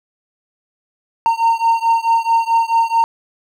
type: beating tone pair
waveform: triangle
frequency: 914 / 918.6 Hz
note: A#5 / A#5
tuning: -34 / -26 cents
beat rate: 4.6 Hz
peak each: -13 / -14 dBFS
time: 1.26-3.04 s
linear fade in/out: 0 ms
effects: none

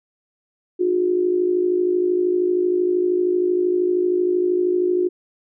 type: tone with amplitude modulation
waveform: sine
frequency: 360 Hz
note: F#4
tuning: 47 cents flat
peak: -13 dBFS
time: 0.79-5.09 s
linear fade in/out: 20 ms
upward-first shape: sine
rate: 52.9 Hz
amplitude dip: 65%
effects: none

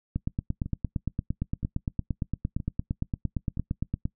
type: two click trains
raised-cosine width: 5 ms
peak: -15 / -22 dBFS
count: 35 / 4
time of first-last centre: 0.16-4.055 / 0.66-3.573 s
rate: 8.73 / 1.03 Hz
effects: noise-tail reverb RT60 0.1 s tail -22 dB re dry

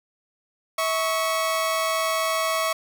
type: tone pair together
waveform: sawtooth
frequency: 647 / 1112 Hz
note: E5 / C#6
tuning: -32 / +5 cents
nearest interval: major sixth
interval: 937 cents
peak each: -21 dBFS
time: 0.78-2.73 s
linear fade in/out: 5 ms
effects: none

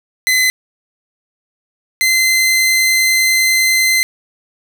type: tone pair in turn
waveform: sawtooth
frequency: 2034 / 2065 Hz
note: C7 / C7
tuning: -50 / -23 cents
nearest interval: unison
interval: 27 cents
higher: second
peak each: -7 dBFS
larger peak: neither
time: 0.27-0.5 / 2.01-4.03 s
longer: second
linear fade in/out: 0 ms
effects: none

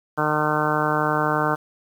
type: harmonic tone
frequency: 151.9 Hz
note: D#3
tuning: 41 cents flat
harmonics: 1 / 2 / 3 / 4 / 5 / 6 / 7 / 8 / 9 / 10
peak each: -28 / -28 / -28 / -28 / -28 / -28 / -28 / -28 / -28 / -28 dBFS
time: 0.17-1.56 s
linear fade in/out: 20 ms
effects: 8-bit

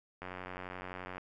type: click train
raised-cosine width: 0.5 ms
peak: -27 dBFS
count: 89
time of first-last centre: 0.22-1.181 s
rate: 91.6 Hz
effects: none

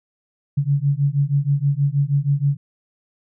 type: beating tone pair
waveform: sine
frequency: 138.59 / 144.89 Hz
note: C#3 / D3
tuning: 0 / -23 cents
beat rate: 6.3 Hz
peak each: -19 / -19 dBFS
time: 0.57-2.57 s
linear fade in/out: 10 ms
effects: none

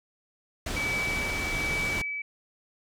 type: low-pass noise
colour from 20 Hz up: pink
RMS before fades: -33 dBFS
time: 0.66-2.02 s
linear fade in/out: 5 ms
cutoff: 7700 Hz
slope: 12 dB/octave
type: tone with tremolo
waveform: sine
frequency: 2294 Hz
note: D7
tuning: 41 cents flat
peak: -27 dBFS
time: 0.76-2.22 s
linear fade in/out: 5 ms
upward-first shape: sine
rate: 1.2 Hz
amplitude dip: 35%
effects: none

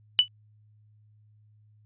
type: tone with exponential decay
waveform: sine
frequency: 2974 Hz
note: F#7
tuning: 8 cents sharp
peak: -11 dBFS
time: 0.19-0.28 s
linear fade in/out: 0 ms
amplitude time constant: 19 ms
effects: added 106 Hz sine -56 dBFS peak until 1.85 s + resampled to 8000 Hz

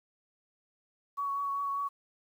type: tone with vibrato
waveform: sine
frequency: 1121 Hz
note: C#6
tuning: 19 cents sharp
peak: -30 dBFS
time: 1.17-1.89 s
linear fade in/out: 20 ms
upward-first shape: triangle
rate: 5.1 Hz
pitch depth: 18 cents each way
effects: 10-bit

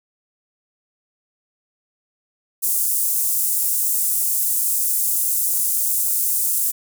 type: high-pass noise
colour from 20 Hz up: pink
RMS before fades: -20 dBFS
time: 2.62-6.72 s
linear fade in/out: 20 ms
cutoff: 8500 Hz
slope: 24 dB/octave
effects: none

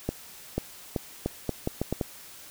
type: accelerating click train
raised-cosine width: 2 ms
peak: -13 dBFS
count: 9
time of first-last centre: 0.09-2.012 s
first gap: 490 ms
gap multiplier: 0.78
effects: white hiss -47 dBFS RMS until 2.5 s

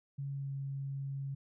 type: tone with pitch glide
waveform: sine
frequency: 139.2 to 137.52 Hz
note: C#3 to C#3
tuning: +8 to -13 cents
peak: -36 dBFS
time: 0.18-1.35 s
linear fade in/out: 10 ms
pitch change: -21 cents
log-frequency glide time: 0.3-0.52 s
effects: none

